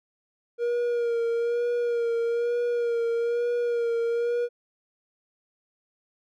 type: tone with vibrato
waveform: triangle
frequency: 472.3 Hz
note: A#4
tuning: 23 cents sharp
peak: -21 dBFS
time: 0.58-4.49 s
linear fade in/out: 50 ms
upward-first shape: sine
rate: 1.1 Hz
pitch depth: 30 cents each way
effects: none